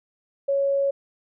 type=tone; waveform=sine; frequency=555 Hz; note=C#5; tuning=2 cents sharp; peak=-19 dBFS; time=0.48-0.91 s; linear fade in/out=10 ms; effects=none